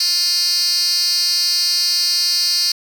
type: tone with high-pass filter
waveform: 10% pulse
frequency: 352.6 Hz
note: F4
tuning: 17 cents sharp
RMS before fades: -17 dBFS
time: 0-2.72 s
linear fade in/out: 5 ms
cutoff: 4400 Hz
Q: 8.5
effects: none